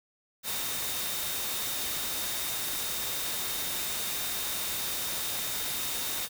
sine tone in noise, 3681 Hz, A#7, 23 cents flat, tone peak -40 dBFS, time 0.43-6.29 s, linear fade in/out 50 ms, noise white, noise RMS -33 dBFS, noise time 0.43-6.29 s, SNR -10 dB, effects none

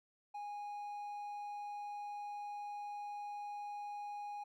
triangle tone, 824 Hz, G#5, 14 cents flat, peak -40 dBFS, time 0.34-4.44 s, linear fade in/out 10 ms, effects none

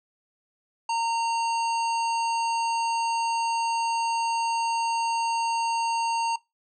harmonic tone with a mistuned harmonic, 920 Hz, A#5, 23 cents flat, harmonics 1 / 3 / 5 / 7 / 9, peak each -24 / -34 / -38 / -41 / -43 dBFS, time 0.89-6.36 s, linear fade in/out 5 ms, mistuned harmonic 9, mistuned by +29 cents, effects noise-tail reverb RT60 0.2 s tail -20 dB re dry

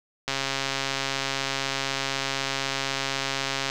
click train, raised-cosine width 0.2 ms, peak -9 dBFS, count 466, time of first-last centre 0.28-3.699 s, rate 136 Hz, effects none

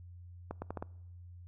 accelerating click train, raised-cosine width 1 ms, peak -24 dBFS, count 5, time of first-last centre 0.51-0.825 s, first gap 110 ms, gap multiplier 0.78, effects noise-tail reverb RT60 0.9 s tail -24 dB re dry + added 88 Hz sine -48 dBFS peak until 1.47 s

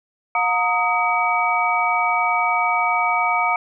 sine tone cluster, 716 / 923 / 1252 / 2275 Hz, F5 / A#5 / D#6 / C#7, +43 / -17 / +10 / +44 cents, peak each -22 dBFS, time 0.35-3.56 s, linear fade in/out 2 ms, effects none

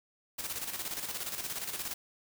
white noise with tremolo, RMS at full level -36 dBFS, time 0.38-1.94 s, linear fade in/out 10 ms, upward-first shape square, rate 17 Hz, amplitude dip 55%, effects none

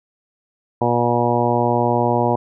harmonic tone, 120 Hz, B2, 49 cents flat, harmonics 1 / 2 / 3 / 4 / 5 / 6 / 7 / 8, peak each -23 / -23 / -23 / -23 / -23 / -23 / -23 / -23 dBFS, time 0.81-2.36 s, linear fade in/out 5 ms, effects none

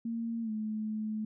sine tone with pitch glide, 230 to 215.8 Hz, A#3 to A3, -23 to -33 cents, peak -32 dBFS, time 0.05-1.25 s, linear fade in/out 5 ms, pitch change -110 cents, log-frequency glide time 0.42-0.51 s, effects none

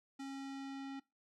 square tone with low-pass filter sweep, 272.6 Hz, C#4, 29 cents flat, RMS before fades -45 dBFS, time 0.19-1 s, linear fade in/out 10 ms, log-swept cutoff 7900 to 3700 Hz, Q 0.85, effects noise-tail reverb RT60 0.2 s tail -20 dB re dry

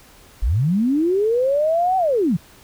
sine linear two-way sweep, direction up then down, 38.89 to 768 to 142.2 Hz, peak -15 dBFS, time 0.42-2.37 s, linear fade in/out 10 ms, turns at 1.97 s, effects pink hiss -48 dBFS RMS until 2.63 s

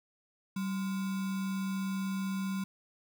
sine tone with sample-and-hold, 192.1 Hz, G3, 35 cents flat, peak -31 dBFS, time 0.56-2.64 s, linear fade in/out 5 ms, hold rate 1225 Hz, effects none

